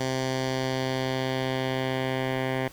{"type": "tone with low-pass filter sweep", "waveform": "10% pulse", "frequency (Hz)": 130.81, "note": "C3", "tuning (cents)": 0, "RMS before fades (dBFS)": -28, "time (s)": [0, 2.68], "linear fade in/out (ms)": 5, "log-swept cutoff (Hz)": [6100, 2400], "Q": 1.5, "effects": ["pink hiss -49 dBFS RMS until 2.72 s"]}